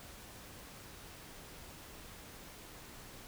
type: silence
effects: pink hiss -52 dBFS RMS until 3.27 s